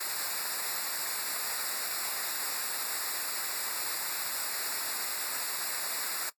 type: noise with comb filter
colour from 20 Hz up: white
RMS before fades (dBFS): -34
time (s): 0-6.3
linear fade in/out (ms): 10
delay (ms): 0.32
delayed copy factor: -1
effects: noise-tail reverb RT60 0.1 s tail -22 dB re dry + AAC 64 kbps